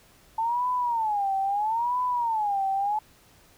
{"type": "tone with vibrato", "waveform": "sine", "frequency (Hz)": 880, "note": "A5", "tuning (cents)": 0, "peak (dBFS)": -23, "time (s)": [0.38, 2.99], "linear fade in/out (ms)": 5, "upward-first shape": "sine", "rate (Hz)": 0.76, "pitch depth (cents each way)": 220, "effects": ["pink hiss -57 dBFS RMS until 3.57 s"]}